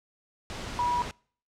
sine tone in noise, 971 Hz, B5, 30 cents flat, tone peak -24 dBFS, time 0.79-1.02 s, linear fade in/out 0 ms, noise pink, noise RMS -37 dBFS, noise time 0.5-1.11 s, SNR +10 dB, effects noise-tail reverb RT60 0.5 s tail -25 dB re dry + low-pass 6000 Hz 12 dB/octave

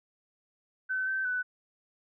sine tone with pitch steps, 1523 / 1547 / 1495 Hz, F#6 / G6 / F#6, +50 / -23 / +17 cents, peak -28 dBFS, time 0.89-1.43 s, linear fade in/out 20 ms, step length 180 ms, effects none

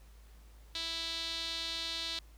sawtooth tone with band-pass filter, 329.4 Hz, E4, 1 cent flat, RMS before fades -38 dBFS, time 0.75-2.19 s, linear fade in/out 2 ms, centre 3900 Hz, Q 4.7, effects added 54 Hz sine -53 dBFS peak until 2.37 s + pink hiss -65 dBFS RMS until 2.37 s

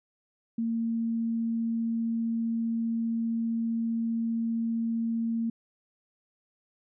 sine tone, 228.8 Hz, A#3, 32 cents flat, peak -26 dBFS, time 0.58-5.5 s, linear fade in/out 5 ms, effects none

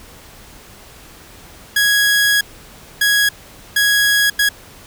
sawtooth tone bursts at uneven times, 1661.2 Hz, G#6, in tune, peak -8 dBFS, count 4, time 1.76-2.41 / 3.01-3.29 / 3.76-4.3 / 4.39-4.49 s, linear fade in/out 5 ms, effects pink hiss -41 dBFS RMS until 4.86 s

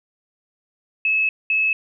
sine tone pair in turn, 2592 / 2592 Hz, E7 / E7, -30 / -30 cents, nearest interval unison, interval 0 cents, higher neither, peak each -16 / -16 dBFS, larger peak neither, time 1.05-1.29 / 1.5-1.73 s, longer first, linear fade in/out 2 ms, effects none

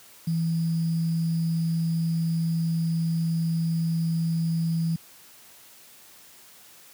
sine tone with sample-and-hold, 164.81 Hz, E3, in tune, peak -22 dBFS, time 0.27-4.96 s, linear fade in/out 5 ms, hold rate 4900 Hz, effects white hiss -51 dBFS RMS until 6.93 s + high-pass 80 Hz 12 dB/octave

